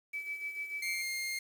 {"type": "tone with tremolo", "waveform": "sine", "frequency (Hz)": 2300, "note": "D7", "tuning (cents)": -37, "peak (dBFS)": -34, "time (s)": [0.13, 1.02], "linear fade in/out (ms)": 10, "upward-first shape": "sine", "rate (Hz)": 6.8, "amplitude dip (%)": 60}
{"type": "tone", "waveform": "sawtooth", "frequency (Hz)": 2122, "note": "C7", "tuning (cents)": 24, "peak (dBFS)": -31, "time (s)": [0.82, 1.39], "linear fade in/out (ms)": 5}
{"effects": ["9-bit"]}